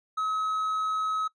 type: tone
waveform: triangle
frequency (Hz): 1280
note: D#6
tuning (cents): +49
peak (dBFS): -24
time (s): 0.17-1.28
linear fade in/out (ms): 10
effects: noise-tail reverb RT60 0.1 s tail -20 dB re dry + resampled to 24000 Hz